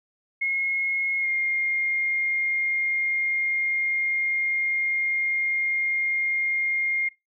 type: tone with pitch glide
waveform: sine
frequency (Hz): 2162 to 2125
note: C#7 to C7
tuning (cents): -44 to +26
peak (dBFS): -22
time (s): 0.41-7.09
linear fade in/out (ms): 10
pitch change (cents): -30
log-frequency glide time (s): 1.2-1.28
effects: noise-tail reverb RT60 0.2 s tail -20 dB re dry